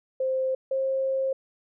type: tone pair in turn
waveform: sine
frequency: 523.3 / 533.1 Hz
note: C5 / C5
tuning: 0 / +32 cents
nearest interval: unison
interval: 32 cents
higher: second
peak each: -23 dBFS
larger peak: neither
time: 0.2-0.55 / 0.71-1.33 s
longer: second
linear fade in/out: 5 ms
effects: none